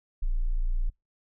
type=tone; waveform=sine; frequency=28.96 Hz; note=A#0; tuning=10 cents flat; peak=-23 dBFS; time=0.22-0.9 s; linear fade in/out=10 ms; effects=noise-tail reverb RT60 0.2 s tail -26 dB re dry